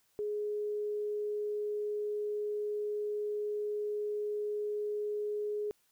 sine tone, 418.1 Hz, G#4, 12 cents sharp, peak -32 dBFS, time 0.19-5.71 s, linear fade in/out 0 ms, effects white hiss -72 dBFS RMS until 5.91 s

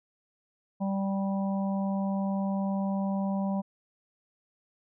harmonic tone, 195.3 Hz, G3, 6 cents flat, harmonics 1 / 3 / 4 / 5, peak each -27 / -37 / -39 / -41 dBFS, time 0.8-3.62 s, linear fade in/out 20 ms, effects none

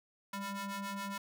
sawtooth ring-modulated tone, 395.6 Hz, G4, 16 cents sharp, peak -31 dBFS, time 0.33-1.18 s, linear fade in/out 5 ms, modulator 597 Hz, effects none

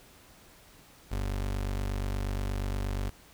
30% pulse tone, 48.43 Hz, G1, 20 cents flat, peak -27 dBFS, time 1.11-3.1 s, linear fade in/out 10 ms, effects pink hiss -56 dBFS RMS until 3.33 s

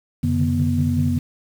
sine tone cluster, 91.3 / 134.8 / 145.3 / 150.4 / 242.3 Hz, F#2 / C#3 / D3 / D3 / B3, -23 / -48 / -18 / +42 / -33 cents, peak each -21 / -26 / -24 / -26 / -20 dBFS, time 0.23-1.19 s, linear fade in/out 10 ms, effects tanh soft clip ceiling -7 dBFS + 7-bit

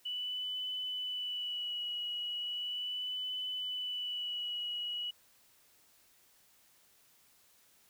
sine tone with vibrato, 2960 Hz, F#7, in tune, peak -35 dBFS, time 0.05-5.11 s, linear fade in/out 10 ms, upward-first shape sine, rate 0.37 Hz, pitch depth 27 cents each way, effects white hiss -66 dBFS RMS until 7.89 s

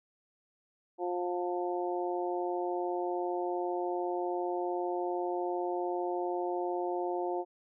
harmonic tone, 177.4 Hz, F3, 27 cents sharp, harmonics 2 / 3 / 4 / 5, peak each -33 / -39 / -36 / -40 dBFS, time 0.98-7.45 s, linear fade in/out 50 ms, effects none

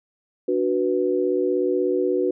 sine chord, B minor, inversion first, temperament equal with one note detuned, 293.7 / 370 / 491 Hz, D4 / F#4 / B4, 0 / 0 / -10 cents, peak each -26 / -21 / -24 dBFS, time 0.48-2.31 s, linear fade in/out 5 ms, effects none

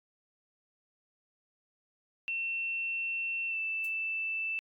sine tone with pitch glide, 2700 to 2649 Hz, E7 to E7, +41 to +8 cents, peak -31 dBFS, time 2.28-4.59 s, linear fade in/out 0 ms, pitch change -33 cents, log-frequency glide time 3.48-3.58 s
violet noise with exponential decay, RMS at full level -43 dBFS, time 3.84-3.95 s, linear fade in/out 5 ms, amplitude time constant 23 ms
effects AAC 64 kbps

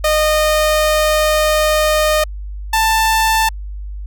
sawtooth tone pair in turn, 614 / 886.3 Hz, D#5 / A5, -23 / +12 cents, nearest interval tritone, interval 635 cents, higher second, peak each -8 dBFS, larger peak neither, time 0.04-2.24 / 2.73-3.49 s, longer first, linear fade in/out 5 ms, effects added 50 Hz sine -24 dBFS peak until 4.06 s

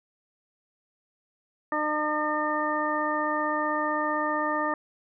harmonic tone, 302.6 Hz, D#4, 48 cents flat, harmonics 1 / 2 / 3 / 4 / 6, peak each -32 / -31 / -31 / -29 / -32 dBFS, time 1.72-4.74 s, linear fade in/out 2 ms, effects none

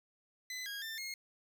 20% pulse tone with pitch steps, 2016 / 1636 / 1789 / 2148 Hz, B6 / G#6 / A6 / C7, +35 / -26 / +28 / +45 cents, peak -35 dBFS, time 0.5-1.14 s, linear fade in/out 2 ms, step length 160 ms, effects none

